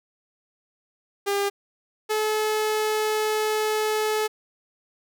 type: tone pair in turn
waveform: sawtooth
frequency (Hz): 401.7 / 430.2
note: G4 / A4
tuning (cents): +42 / -39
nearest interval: minor second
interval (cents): 119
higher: second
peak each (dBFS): -18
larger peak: neither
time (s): 1.26-1.5 / 2.09-4.28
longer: second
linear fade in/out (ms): 20
effects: none